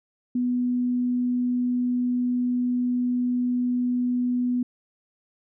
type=tone; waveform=sine; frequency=246.9 Hz; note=B3; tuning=in tune; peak=-21 dBFS; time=0.35-4.63 s; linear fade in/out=5 ms; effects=none